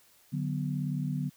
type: chord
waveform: sine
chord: B minor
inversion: first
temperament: equal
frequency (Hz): 146.83 / 185 / 246.9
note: D3 / F#3 / B3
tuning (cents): 0 / 0 / 0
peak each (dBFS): -31 / -35 / -36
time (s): 0.32-1.3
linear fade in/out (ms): 20
effects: white hiss -62 dBFS RMS until 1.36 s

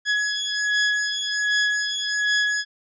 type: beating tone pair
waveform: sawtooth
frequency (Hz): 1681 / 1682.3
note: G#6 / G#6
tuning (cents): +20 / +22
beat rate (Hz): 1.3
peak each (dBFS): -20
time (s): 0.05-2.65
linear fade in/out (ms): 50
effects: resampled to 16000 Hz

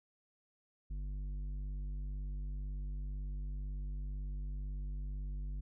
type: tone with tanh clipping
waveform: sine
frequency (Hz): 49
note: G1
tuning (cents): 0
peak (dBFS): -39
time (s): 0.9-5.61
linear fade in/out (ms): 10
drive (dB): 9
effects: none

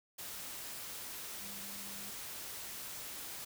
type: tone in noise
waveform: sine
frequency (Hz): 198.9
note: G3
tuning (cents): +25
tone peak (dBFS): -54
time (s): 1.41-2.11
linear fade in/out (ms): 10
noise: white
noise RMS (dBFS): -45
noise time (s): 0.18-3.45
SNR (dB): -12
effects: none

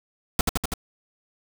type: noise with echo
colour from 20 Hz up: pink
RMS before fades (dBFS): -19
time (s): 0.39-0.41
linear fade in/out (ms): 2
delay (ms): 82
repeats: 4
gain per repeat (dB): -2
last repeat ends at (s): 0.738
effects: none

